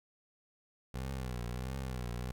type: tone with vibrato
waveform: 20% pulse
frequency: 63 Hz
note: B1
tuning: 35 cents sharp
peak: -32 dBFS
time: 0.94-2.32 s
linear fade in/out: 5 ms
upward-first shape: triangle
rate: 1.5 Hz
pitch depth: 120 cents each way
effects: 12-bit